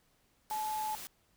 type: tone in noise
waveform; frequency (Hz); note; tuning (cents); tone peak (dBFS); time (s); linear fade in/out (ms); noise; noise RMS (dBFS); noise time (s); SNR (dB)
sine; 860; A5; -40; -33; 0.51-0.95; 0; white; -45; 0.5-1.07; +9
effects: pink hiss -71 dBFS RMS until 1.36 s